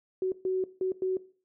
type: tone bursts at uneven times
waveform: sine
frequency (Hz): 374.1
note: F#4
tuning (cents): +19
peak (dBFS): -25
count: 4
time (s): 0.22-0.32 / 0.45-0.64 / 0.81-0.92 / 1.02-1.17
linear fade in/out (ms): 2
effects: noise-tail reverb RT60 0.4 s tail -18 dB re dry